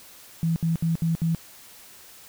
sine tone bursts, 164.81 Hz, E3, in tune, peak -20 dBFS, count 5, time 0.43-1.348 s, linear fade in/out 0 ms, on 130 ms, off 67 ms, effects white hiss -48 dBFS RMS until 2.28 s

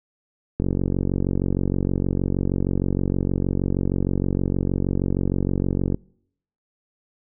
click train, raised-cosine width 3 ms, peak -9 dBFS, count 249, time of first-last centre 0.6-5.945 s, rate 46.4 Hz, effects noise-tail reverb RT60 0.7 s tail -26 dB re dry

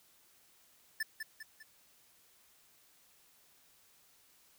square tone with echo, 1760 Hz, A6, in tune, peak -33 dBFS, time 1-1.03 s, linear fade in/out 5 ms, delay 200 ms, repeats 3, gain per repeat -6 dB, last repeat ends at 1.63 s, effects white hiss -66 dBFS RMS until 4.58 s

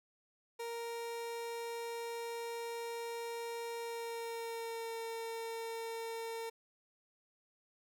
30% pulse tone with pitch glide, 466.2 to 456.1 Hz, A#4 to A#4, 0 to -38 cents, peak -37 dBFS, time 0.59-6.5 s, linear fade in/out 10 ms, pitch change -38 cents, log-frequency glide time 3.79-4.97 s, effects none

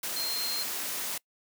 sine tone in noise, 4186 Hz, C8, in tune, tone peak -31 dBFS, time 0.16-0.63 s, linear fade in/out 5 ms, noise white, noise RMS -34 dBFS, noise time 0.03-1.18 s, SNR 0 dB, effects noise-tail reverb RT60 0.1 s tail -24 dB re dry + high-pass 200 Hz 12 dB/octave

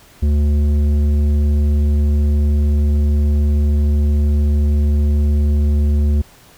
sine tone with tanh clipping, 73.42 Hz, D2, in tune, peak -13 dBFS, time 0.22-6.22 s, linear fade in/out 10 ms, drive 10 dB, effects pink hiss -46 dBFS RMS until 6.57 s

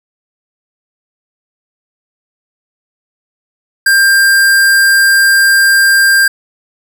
square tone, 1592 Hz, G6, 26 cents sharp, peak -6 dBFS, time 3.86-6.28 s, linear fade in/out 5 ms, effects none

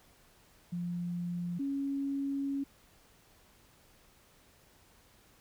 sine tone pair in turn, 174.61 / 277.2 Hz, F3 / C#4, 0 / 0 cents, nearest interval minor sixth, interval 800 cents, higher second, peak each -33 / -31 dBFS, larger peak second, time 0.72-1.59 / 1.59-2.64 s, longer second, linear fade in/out 10 ms, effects pink hiss -63 dBFS RMS until 5.4 s

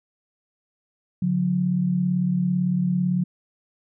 sine tone pair together, 143.5 / 181.42 Hz, D3 / F#3, -40 / -34 cents, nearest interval major third, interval 406 cents, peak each -26 / -20 dBFS, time 1.22-3.24 s, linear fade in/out 5 ms, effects none

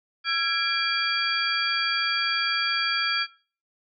sine tone cluster, 1351 / 1651 / 2376 / 3301 / 4633 Hz, E6 / G#6 / D7 / G#7 / D8, +42 / -11 / +20 / -11 / -24 cents, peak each -29 dBFS, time 0.24-3.27 s, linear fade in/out 50 ms, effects noise-tail reverb RT60 0.4 s tail -19 dB re dry

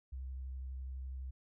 sine tone with vibrato, 65.2 Hz, C2, 5 cents flat, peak -40 dBFS, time 0.12-1.31 s, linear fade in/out 10 ms, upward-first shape sine, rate 12 Hz, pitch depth 19 cents each way, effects none

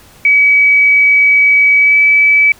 sine tone with pitch glide, 2277 to 2297 Hz, C#7 to D7, +46 to -39 cents, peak -5 dBFS, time 0.25-2.52 s, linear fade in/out 2 ms, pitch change +15 cents, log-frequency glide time 1.78-1.97 s, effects pink hiss -42 dBFS RMS until 2.59 s

